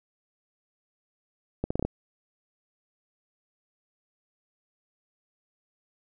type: accelerating click train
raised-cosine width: 2 ms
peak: -14 dBFS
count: 6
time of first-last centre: 1.64-1.85 s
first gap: 65 ms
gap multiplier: 0.78
effects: none